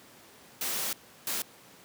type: noise bursts at uneven times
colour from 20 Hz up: white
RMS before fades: -32 dBFS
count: 2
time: 0.61-0.93 / 1.27-1.42 s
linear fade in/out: 2 ms
effects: pink hiss -54 dBFS RMS until 1.84 s + high-pass 150 Hz 12 dB/octave